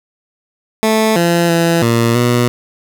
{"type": "tone with pitch steps", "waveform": "15% pulse", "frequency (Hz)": [219.4, 170.9, 168, 116.6, 121.2], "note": ["A3", "F3", "E3", "A#2", "B2"], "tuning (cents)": [-5, -37, 33, 1, -32], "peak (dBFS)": -4, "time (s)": [0.83, 2.48], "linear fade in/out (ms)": 0, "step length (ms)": 330, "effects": []}